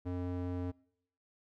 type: tone with band-pass filter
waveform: square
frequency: 89.5 Hz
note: F2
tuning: 43 cents sharp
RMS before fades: -37 dBFS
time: 0.05-0.72 s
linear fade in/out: 20 ms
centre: 280 Hz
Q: 0.87
effects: noise-tail reverb RT60 0.7 s tail -24 dB re dry